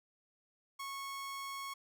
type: tone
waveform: sawtooth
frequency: 1100 Hz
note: C#6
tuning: 14 cents flat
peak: -37 dBFS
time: 0.79-1.74 s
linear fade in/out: 10 ms
effects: none